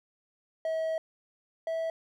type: tone pair in turn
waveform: triangle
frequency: 643 / 652.7 Hz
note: E5 / E5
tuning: -43 / -17 cents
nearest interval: unison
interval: 26 cents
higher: second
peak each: -26 / -27 dBFS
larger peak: first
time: 0.65-0.98 / 1.67-1.9 s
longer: first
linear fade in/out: 2 ms
effects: none

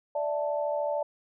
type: chord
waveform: sine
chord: D suspended second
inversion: none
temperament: just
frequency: 587.3 / 660.7 / 881 Hz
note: D5 / E5 / A5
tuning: 0 / +4 / +2 cents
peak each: -28 / -34 / -34 dBFS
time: 0.15-1.03 s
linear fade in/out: 5 ms
effects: none

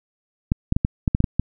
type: clicks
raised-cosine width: 5 ms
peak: -5 dBFS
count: 9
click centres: 0.519 / 0.724 / 0.765 / 0.849 / 1.078 / 1.149 / 1.204 / 1.242 / 1.396 s
effects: none

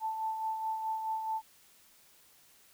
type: tone with tremolo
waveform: sine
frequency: 882 Hz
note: A5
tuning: 4 cents sharp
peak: -30 dBFS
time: 0-1.42 s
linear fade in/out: 50 ms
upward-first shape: sine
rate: 4.7 Hz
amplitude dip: 45%
effects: white hiss -62 dBFS RMS until 2.73 s

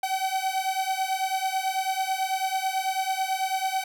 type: beating tone pair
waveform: 45% pulse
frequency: 758 / 767.1 Hz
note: F#5 / G5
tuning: +42 / -38 cents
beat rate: 9.1 Hz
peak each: -28 dBFS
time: 0.03-3.84 s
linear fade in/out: 5 ms
effects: none

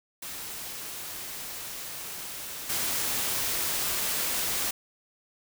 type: noise with level steps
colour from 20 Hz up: white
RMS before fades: -38 / -29 dBFS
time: 0.22-4.71 s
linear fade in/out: 5 ms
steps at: 2.69 s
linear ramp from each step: 10 ms
effects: none

